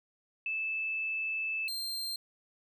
sine / 40% pulse tone pair in turn, 2626 / 4169 Hz, E7 / C8, -7 / -7 cents, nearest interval minor sixth, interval 800 cents, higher second, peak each -31 / -33 dBFS, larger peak first, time 0.46-1.68 / 1.68-2.16 s, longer first, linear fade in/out 2 ms, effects none

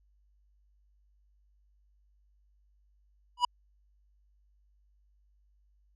square tone with exponential growth, 978 Hz, B5, 17 cents flat, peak -19 dBFS, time 3.37-3.45 s, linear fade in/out 5 ms, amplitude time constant 16 ms, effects added 50 Hz sine -64 dBFS peak until 5.95 s + low-pass 5000 Hz 12 dB/octave

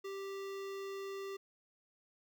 square tone with notch filter, 392 Hz, G4, in tune, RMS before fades -43 dBFS, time 0.04-1.37 s, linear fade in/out 10 ms, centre 10000 Hz, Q 1, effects none

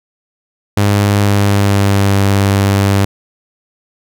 sawtooth tone with pitch glide, 101.7 to 99.09 Hz, G#2 to G2, -36 to +19 cents, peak -5 dBFS, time 0.77-3.05 s, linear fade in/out 5 ms, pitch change -45 cents, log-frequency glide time 1.19-2.06 s, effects none

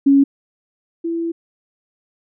sine tone pair in turn, 277.2 / 333.9 Hz, C#4 / E4, 0 / +22 cents, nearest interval minor third, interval 322 cents, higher second, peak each -8 / -19 dBFS, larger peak first, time 0.06-0.24 / 1.04-1.32 s, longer second, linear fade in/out 10 ms, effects none

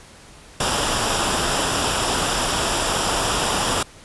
pink noise with comb filter, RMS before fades -21 dBFS, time 0.6-3.83 s, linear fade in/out 5 ms, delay 0.47 ms, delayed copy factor -0.55, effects pink hiss -45 dBFS RMS until 4.04 s + resampled to 24000 Hz

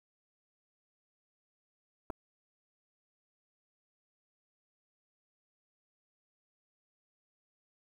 clicks, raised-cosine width 1 ms, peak -25 dBFS, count 2, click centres 2.101 / 2.104 s, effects 9-bit

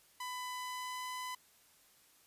sawtooth tone with pitch glide, 1000 to 1005.8 Hz, B5 to B5, +21 to +31 cents, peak -36 dBFS, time 0.2-1.35 s, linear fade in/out 5 ms, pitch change +10 cents, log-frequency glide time 0.5-1.09 s, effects white hiss -66 dBFS RMS until 2.26 s + resampled to 32000 Hz

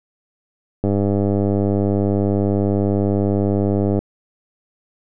click train, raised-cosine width 2 ms, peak -6 dBFS, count 316, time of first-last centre 0.84-3.99 s, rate 100 Hz, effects none

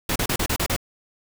pink noise bursts, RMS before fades -23 dBFS, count 7, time 0.09-0.764 s, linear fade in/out 5 ms, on 68 ms, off 33 ms, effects none

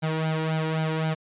sawtooth tone with flanger, 158.5 Hz, D#3, 32 cents sharp, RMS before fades -26 dBFS, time 0.02-1.15 s, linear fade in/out 20 ms, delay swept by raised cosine 1.3 to 2.16 ms, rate 3.8 Hz, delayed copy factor +0.75, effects resampled to 8000 Hz

